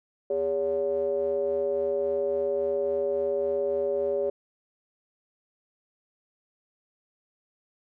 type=ring-modulated tone; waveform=triangle; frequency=80.7 Hz; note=E2; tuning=36 cents flat; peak=-19 dBFS; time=0.3-4.3 s; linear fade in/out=5 ms; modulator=486 Hz; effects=none